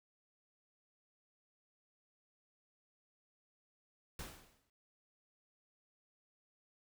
pink noise with exponential decay, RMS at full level -44 dBFS, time 4.19-4.7 s, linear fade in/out 2 ms, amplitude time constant 110 ms, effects none

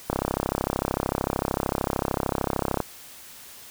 click train, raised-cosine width 1 ms, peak -9 dBFS, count 91, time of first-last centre 0.1-2.803 s, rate 33.3 Hz, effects white hiss -45 dBFS RMS until 3.7 s

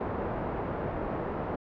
white low-pass noise, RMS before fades -33 dBFS, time 0-1.56 s, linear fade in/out 10 ms, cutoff 710 Hz, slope 12 dB/octave, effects low-pass 2000 Hz 12 dB/octave

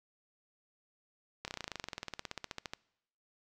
slowing click train, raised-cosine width 0.2 ms, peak -21 dBFS, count 27, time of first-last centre 1.45-2.735 s, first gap 29 ms, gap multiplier 1.04, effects noise-tail reverb RT60 0.8 s tail -24 dB re dry

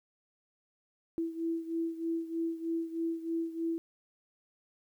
sine beating tone pair, 329.6 / 332.8 Hz, E4 / E4, 0 / +17 cents, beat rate 3.2 Hz, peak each -33 / -37 dBFS, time 1.18-3.78 s, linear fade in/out 0 ms, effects 11-bit

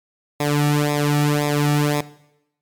sawtooth tone with flanger, 146.83 Hz, D3, in tune, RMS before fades -18 dBFS, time 0.4-2.01 s, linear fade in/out 5 ms, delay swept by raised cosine 0.67 to 1.97 ms, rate 1.9 Hz, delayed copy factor -0.9, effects noise-tail reverb RT60 0.8 s tail -18 dB re dry + MP3 96 kbps

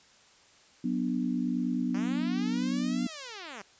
sine chord, B minor, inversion second, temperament just, 185.21 / 246.9 / 296.3 Hz, F#3 / B3 / D4, +2 / 0 / +15 cents, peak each -33 / -29 / -34 dBFS, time 0.84-3.07 s, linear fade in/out 5 ms
5% pulse linear two-way sweep, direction up then down, 185 to 698.5 to 185 Hz, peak -29 dBFS, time 1.94-3.62 s, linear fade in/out 5 ms, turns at 3.04 s
effects white hiss -59 dBFS RMS until 3.79 s + resampled to 16000 Hz

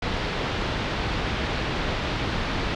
pink low-pass noise, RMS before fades -27 dBFS, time 0.02-2.75 s, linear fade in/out 5 ms, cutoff 4200 Hz, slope 24 dB/octave, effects none

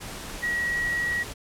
sine tone in noise, 1913 Hz, A#6, 44 cents sharp, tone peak -24 dBFS, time 0.42-1.24 s, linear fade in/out 20 ms, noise pink, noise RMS -37 dBFS, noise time 0-1.34 s, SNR +10 dB, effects low-pass 12000 Hz 12 dB/octave

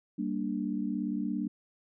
sine chord, G minor, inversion none, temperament equal, 196 / 233.1 / 293.7 Hz, G3 / Bb3 / D4, 0 / 0 / 0 cents, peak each -34 dBFS, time 0.18-1.48 s, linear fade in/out 10 ms, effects none

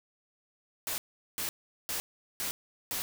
white noise bursts, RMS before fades -34 dBFS, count 5, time 0.87-3.02 s, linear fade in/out 0 ms, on 110 ms, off 400 ms, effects none

